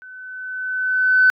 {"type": "tone with level ramp", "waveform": "sine", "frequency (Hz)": 1512, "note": "F#6", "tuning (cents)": 37, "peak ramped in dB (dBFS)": [-37, -8], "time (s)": [0.02, 1.3], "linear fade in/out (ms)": 0, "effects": ["tanh soft clip ceiling -4 dBFS"]}